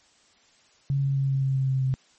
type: tone with pitch steps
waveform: sine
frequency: 138.59 / 137.55 / 136.52 / 135.5 / 134.49 / 133.48 / 132.48 / 131.49 Hz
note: C#3 / C#3 / C#3 / C#3 / C3 / C3 / C3 / C3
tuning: 0 / -13 / -26 / -39 / +48 / +35 / +22 / +9 cents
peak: -21 dBFS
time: 0.9-1.94 s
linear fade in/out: 0 ms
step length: 130 ms
effects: white hiss -60 dBFS RMS until 2.18 s + MP3 32 kbps